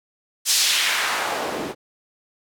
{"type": "noise with band-pass filter sweep", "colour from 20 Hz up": "white", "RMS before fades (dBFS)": -22, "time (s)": [0.45, 1.75], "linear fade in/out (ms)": 50, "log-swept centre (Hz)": [6300, 270], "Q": 1.2, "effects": []}